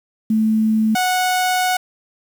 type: tone pair in turn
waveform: sine / sawtooth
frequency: 218.8 / 736 Hz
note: A3 / F#5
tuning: -9 / -9 cents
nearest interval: octave + major sixth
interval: 2100 cents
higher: second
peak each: -13 / -12 dBFS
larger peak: second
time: 0.3-0.95 / 0.95-1.77 s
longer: second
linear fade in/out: 5 ms
effects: 7-bit